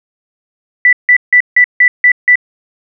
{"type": "tone bursts", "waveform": "sine", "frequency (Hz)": 1975.5, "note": "B6", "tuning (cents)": 0, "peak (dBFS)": -3, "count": 7, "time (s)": [0.85, 2.356], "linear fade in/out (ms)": 2, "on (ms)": 78, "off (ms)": 160, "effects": []}